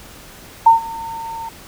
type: tone with ADSR envelope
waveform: sine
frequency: 910 Hz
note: A#5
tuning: 42 cents flat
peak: -3 dBFS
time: 0.66-1.49 s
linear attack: 8 ms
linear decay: 130 ms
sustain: -22 dB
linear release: 5 ms
effects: pink hiss -40 dBFS RMS until 1.67 s